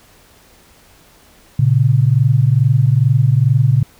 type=tone pair together; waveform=sine; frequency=116.26 / 138.59 Hz; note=A#2 / C#3; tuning=-4 / 0 cents; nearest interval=minor third; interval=304 cents; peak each=-12 dBFS; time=1.59-3.83 s; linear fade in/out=5 ms; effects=pink hiss -48 dBFS RMS until 3.99 s